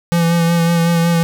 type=tone with vibrato; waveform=square; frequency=168.9 Hz; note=E3; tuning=42 cents sharp; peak=-12 dBFS; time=0.12-1.23 s; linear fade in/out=0 ms; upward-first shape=sine; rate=5.4 Hz; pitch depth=23 cents each way; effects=none